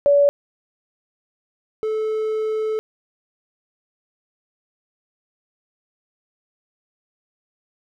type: tone pair in turn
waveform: sine / triangle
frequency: 571 / 435.2 Hz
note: D5 / A4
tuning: -49 / -19 cents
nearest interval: perfect fourth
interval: 470 cents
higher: first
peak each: -11 / -18 dBFS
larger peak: first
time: 0.06-0.29 / 1.83-2.79 s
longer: second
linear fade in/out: 0 ms
effects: none